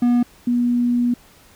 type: tone pair in turn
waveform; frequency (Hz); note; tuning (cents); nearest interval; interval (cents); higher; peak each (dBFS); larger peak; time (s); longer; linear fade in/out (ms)
triangle / sine; 242.1 / 242.1; B3 / B3; -34 / -34; unison; 0; neither; -11 / -15; first; 0.02-0.23 / 0.47-1.14; second; 5
effects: pink hiss -50 dBFS RMS until 1.55 s